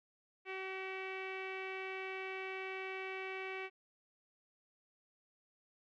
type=tone with low-pass filter; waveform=sawtooth; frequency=380.1 Hz; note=F#4; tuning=47 cents sharp; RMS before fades=-43 dBFS; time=0.45-3.7 s; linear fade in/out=50 ms; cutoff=2400 Hz; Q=5.6; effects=none